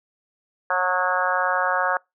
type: harmonic tone with a mistuned harmonic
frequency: 182.2 Hz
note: F#3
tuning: 26 cents flat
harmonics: 3 / 4 / 5 / 6 / 7 / 8 / 9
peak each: -27 / -27 / -27 / -27 / -27 / -27 / -27 dBFS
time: 0.7-1.97 s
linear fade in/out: 2 ms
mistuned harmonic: 6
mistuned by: +17 cents
effects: noise-tail reverb RT60 0.2 s tail -26 dB re dry